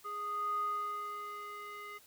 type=tone with band-pass filter sweep; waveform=square; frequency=413.3 Hz; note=G#4; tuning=8 cents flat; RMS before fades=-39 dBFS; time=0.04-1.99 s; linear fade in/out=20 ms; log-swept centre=1100 to 1700 Hz; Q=9.1; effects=white hiss -61 dBFS RMS until 2.06 s